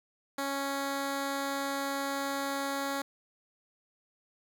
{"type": "tone", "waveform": "10% pulse", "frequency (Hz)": 276.9, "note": "C#4", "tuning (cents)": -2, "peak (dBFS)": -23, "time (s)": [0.38, 3.02], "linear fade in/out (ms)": 5, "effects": []}